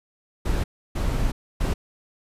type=noise bursts at uneven times; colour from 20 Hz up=brown; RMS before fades=-23 dBFS; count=3; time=0.45-0.64 / 0.95-1.32 / 1.6-1.74 s; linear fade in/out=10 ms; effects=resampled to 32000 Hz